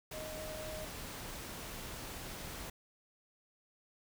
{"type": "tone in noise", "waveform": "sine", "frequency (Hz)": 622.3, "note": "D#5", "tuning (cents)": 0, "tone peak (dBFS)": -44, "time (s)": [0.13, 0.85], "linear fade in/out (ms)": 5, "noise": "pink", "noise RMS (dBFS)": -45, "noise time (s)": [0.11, 2.7], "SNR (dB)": -2, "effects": []}